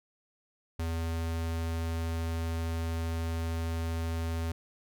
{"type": "tone", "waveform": "square", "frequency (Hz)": 82.41, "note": "E2", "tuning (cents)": 0, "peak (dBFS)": -31, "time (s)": [0.79, 4.52], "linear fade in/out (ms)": 5, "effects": []}